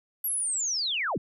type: linear sweep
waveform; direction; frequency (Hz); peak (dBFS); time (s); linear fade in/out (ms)
sine; down; 11780 to 78.7; -26; 0.24-1.18; 5
effects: none